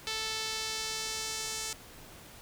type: tone with band-pass filter sweep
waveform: sawtooth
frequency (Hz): 440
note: A4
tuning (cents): 0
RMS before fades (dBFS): -36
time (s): 0.07-1.73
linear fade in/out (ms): 0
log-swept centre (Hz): 4200 to 6700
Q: 1.4
effects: pink hiss -51 dBFS RMS until 2.41 s